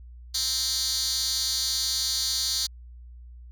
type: tone with high-pass filter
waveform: 10% pulse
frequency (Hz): 261.7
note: C4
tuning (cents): 0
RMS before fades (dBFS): -27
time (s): 0.34-2.67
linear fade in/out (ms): 10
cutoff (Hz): 4800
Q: 5.9
effects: added 60 Hz sine -42 dBFS peak until 3.51 s